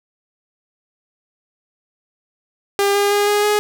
sawtooth tone with pitch steps, 400.9 / 405.1 / 409.3 / 413.6 / 417.9 Hz, G4 / G#4 / G#4 / G#4 / G#4, +39 / -43 / -25 / -7 / +11 cents, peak -10 dBFS, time 2.79-3.59 s, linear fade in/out 0 ms, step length 160 ms, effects none

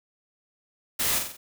white noise with echo, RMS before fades -26 dBFS, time 0.99-1.19 s, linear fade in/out 10 ms, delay 45 ms, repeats 4, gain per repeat -5 dB, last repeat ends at 1.37 s, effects none

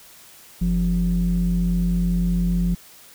sine tone pair together, 46.47 / 175.2 Hz, F#1 / F3, +8 / +6 cents, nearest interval octave + major seventh, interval 2298 cents, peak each -20 / -18 dBFS, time 0.61-2.75 s, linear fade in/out 10 ms, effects tanh soft clip ceiling -13 dBFS + white hiss -47 dBFS RMS until 3.14 s

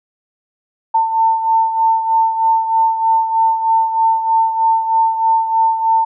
sine beating tone pair, 897 / 900.2 Hz, A5 / A5, +33 / +39 cents, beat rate 3.2 Hz, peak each -12 / -19 dBFS, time 0.94-6.05 s, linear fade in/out 10 ms, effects none

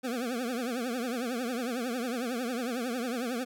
25% pulse tone with vibrato, 243.9 Hz, B3, 21 cents flat, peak -27 dBFS, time 0.03-3.45 s, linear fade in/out 20 ms, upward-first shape triangle, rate 11 Hz, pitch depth 160 cents each way, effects none

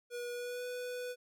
square tone with pitch glide, 483.5 to 494.5 Hz, B4 to B4, -37 to +2 cents, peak -39 dBFS, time 0.1-1.16 s, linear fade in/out 50 ms, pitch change +39 cents, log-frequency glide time 0.32-0.64 s, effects none

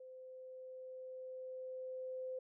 sine tone with level ramp, 515 Hz, C5, 28 cents flat, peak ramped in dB -51 to -40 dBFS, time 0-2.39 s, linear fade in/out 5 ms, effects none

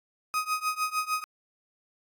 35% pulse tone with tremolo, 1254 Hz, D#6, 13 cents sharp, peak -22 dBFS, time 0.34-1.24 s, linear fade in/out 0 ms, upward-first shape triangle, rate 6.6 Hz, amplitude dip 95%, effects AAC 64 kbps

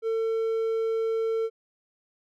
triangle tone, 450 Hz, A4, 39 cents sharp, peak -22 dBFS, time 0.02-1.5 s, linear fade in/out 50 ms, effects none

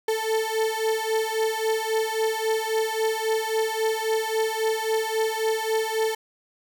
35% pulse beating tone pair, 440 / 443.7 Hz, A4 / A4, 0 / +14 cents, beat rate 3.7 Hz, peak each -24 dBFS, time 0.08-6.15 s, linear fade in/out 5 ms, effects none

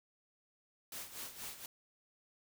white noise with tremolo, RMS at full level -44 dBFS, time 0.92-1.66 s, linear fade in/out 2 ms, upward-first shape sine, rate 4.2 Hz, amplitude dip 70%, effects none

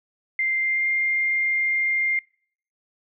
sine tone with pitch glide, 2093 to 2109 Hz, C7 to C7, 0 to +13 cents, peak -20 dBFS, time 0.39-2.19 s, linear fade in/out 2 ms, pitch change +13 cents, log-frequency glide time 0.59-0.87 s, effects noise-tail reverb RT60 0.6 s tail -26 dB re dry

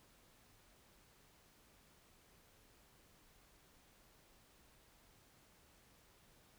silence, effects pink hiss -68 dBFS RMS until 6.58 s

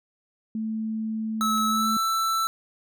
sine tone, 220 Hz, A3, in tune, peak -26 dBFS, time 0.55-1.97 s, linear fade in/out 2 ms
square tone with pitch glide, 1299 to 1328.6 Hz, E6 to E6, -26 to +13 cents, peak -23 dBFS, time 1.41-2.47 s, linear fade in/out 0 ms, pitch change +39 cents, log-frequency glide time 1.68-1.9 s
click, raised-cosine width 0.2 ms, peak -28 dBFS, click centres 1.58 s
effects none

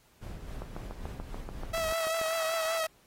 brown noise with tremolo, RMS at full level -39 dBFS, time 0.21-1.93 s, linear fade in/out 20 ms, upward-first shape sine, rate 3.7 Hz, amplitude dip 40%
click train, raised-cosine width 1 ms, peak -26 dBFS, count 12, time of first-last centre 0.62-2.214 s, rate 6.9 Hz
sawtooth tone with vibrato, 650 Hz, E5, 24 cents flat, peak -25 dBFS, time 1.73-2.87 s, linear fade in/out 10 ms, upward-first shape triangle, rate 5.2 Hz, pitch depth 40 cents each way
effects pink hiss -64 dBFS RMS until 3.06 s + AAC 48 kbps

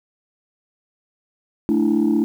sine chord, A suspended fourth, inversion none, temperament equal, 220 / 293.7 / 329.6 Hz, A3 / D4 / E4, 0 / 0 / 0 cents, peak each -18 dBFS, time 1.69-2.24 s, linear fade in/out 0 ms, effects tanh soft clip ceiling -10 dBFS + 8-bit

